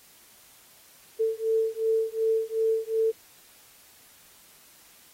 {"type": "beating tone pair", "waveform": "sine", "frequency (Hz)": [444.4, 447.1], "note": ["A4", "A4"], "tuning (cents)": [17, 28], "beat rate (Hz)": 2.7, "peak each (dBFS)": -26, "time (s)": [1.19, 3.12], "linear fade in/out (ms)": 20, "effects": ["white hiss -55 dBFS RMS until 5.13 s", "AAC 48 kbps"]}